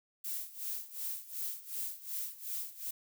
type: noise with tremolo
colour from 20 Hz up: violet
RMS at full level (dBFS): -37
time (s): 0.24-2.91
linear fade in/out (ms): 5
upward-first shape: sine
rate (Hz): 2.7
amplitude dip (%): 85
effects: none